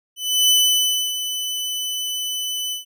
sawtooth tone with ADSR envelope, 3002 Hz, F#7, 24 cents sharp, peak -9 dBFS, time 0.16-2.85 s, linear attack 330 ms, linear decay 640 ms, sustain -11 dB, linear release 130 ms, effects none

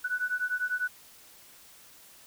sine beating tone pair, 1480 / 1490 Hz, F#6 / F#6, 0 / +12 cents, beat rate 10 Hz, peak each -31 dBFS, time 0.04-0.88 s, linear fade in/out 10 ms, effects white hiss -54 dBFS RMS until 2.26 s

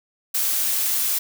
blue noise, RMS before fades -22 dBFS, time 0.34-1.19 s, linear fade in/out 10 ms, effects none

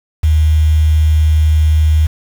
sine tone with quantisation, 77.6 Hz, D#2, 4 cents flat, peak -7 dBFS, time 0.23-2.07 s, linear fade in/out 10 ms, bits 5, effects none

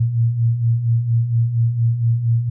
sine beating tone pair, 113.3 / 117.6 Hz, A#2 / A#2, -49 / +16 cents, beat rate 4.3 Hz, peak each -22 / -15 dBFS, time 0-2.5 s, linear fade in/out 10 ms, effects none

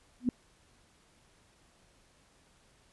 sine tone with exponential growth, 246.9 Hz, B3, in tune, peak -20 dBFS, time 0.2-0.29 s, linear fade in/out 2 ms, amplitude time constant 18 ms, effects pink hiss -65 dBFS RMS until 2.92 s + resampled to 24000 Hz

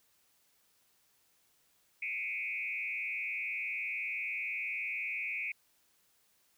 sine tone with frequency modulation, 2349 Hz, D7, in tune, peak -34 dBFS, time 2.02-5.52 s, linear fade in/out 5 ms, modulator 114 Hz, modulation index 1.8, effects white hiss -71 dBFS RMS until 6.57 s

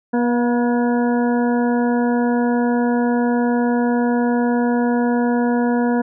harmonic tone with a mistuned harmonic, 241.1 Hz, B3, 41 cents flat, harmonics 1 / 2 / 3 / 4 / 6 / 7, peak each -16 / -22 / -26 / -28 / -32 / -33 dBFS, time 0.13-6.02 s, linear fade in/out 10 ms, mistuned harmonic 3, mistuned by -23 cents, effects none

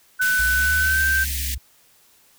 sine tone with pitch glide, 1500 to 1561 Hz, F#6 to G6, +23 to -8 cents, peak -17 dBFS, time 0.19-1.25 s, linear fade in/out 20 ms, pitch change +69 cents, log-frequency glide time 0.76-1.02 s
white band-stop noise, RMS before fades -28 dBFS, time 0.21-1.55 s, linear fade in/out 10 ms, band 280 to 1700 Hz, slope 96 dB/octave
sine exponential two-way sweep, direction up then down, 59 to 77.78 to 64.7 Hz, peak -26 dBFS, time 0.39-1.58 s, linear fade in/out 5 ms, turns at 0.77 s
effects white hiss -56 dBFS RMS until 2.38 s

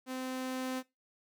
sawtooth tone with level ramp, 258.2 Hz, C4, 23 cents flat, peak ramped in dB -33 to -30 dBFS, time 0.06-0.83 s, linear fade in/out 50 ms, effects noise-tail reverb RT60 0.2 s tail -18 dB re dry

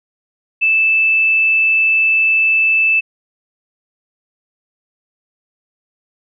sine tone, 2634 Hz, E7, 2 cents flat, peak -10 dBFS, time 0.61-3.01 s, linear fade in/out 20 ms, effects none

